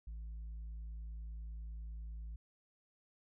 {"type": "tone", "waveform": "sine", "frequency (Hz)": 55, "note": "A1", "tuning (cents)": 0, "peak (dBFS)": -40, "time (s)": [0.07, 2.36], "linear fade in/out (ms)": 5, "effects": ["tanh soft clip ceiling -42 dBFS"]}